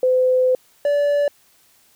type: tone pair in turn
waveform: sine / triangle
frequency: 510 / 577.8 Hz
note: C5 / D5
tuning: -44 / -28 cents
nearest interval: major second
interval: 216 cents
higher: second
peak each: -13 dBFS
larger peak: neither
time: 0.03-0.55 / 0.85-1.28 s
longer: first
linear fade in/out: 2 ms
effects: white hiss -56 dBFS RMS until 1.95 s